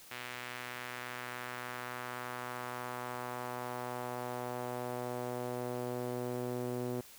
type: tone with band-pass filter sweep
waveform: sawtooth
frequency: 123.47 Hz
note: B2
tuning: in tune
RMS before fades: -40 dBFS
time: 0.11-7.01 s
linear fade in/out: 5 ms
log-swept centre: 2300 to 380 Hz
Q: 1.3
effects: white hiss -55 dBFS RMS until 7.18 s